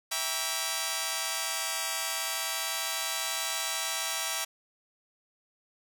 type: chord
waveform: 5% pulse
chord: E diminished seventh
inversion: none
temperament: just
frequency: 659.3 / 791.1 / 949.3 / 1139.2 Hz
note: E5 / G5 / Bb5 / Db6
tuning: 0 / +16 / +31 / +47 cents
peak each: -24 dBFS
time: 0.11-4.45 s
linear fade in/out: 10 ms
effects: none